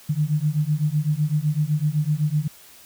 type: beating tone pair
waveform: sine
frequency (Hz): 147 / 154.9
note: D3 / D#3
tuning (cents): +2 / -7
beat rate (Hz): 7.9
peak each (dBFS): -22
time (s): 0.09-2.48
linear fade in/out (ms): 10
effects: white hiss -48 dBFS RMS until 2.85 s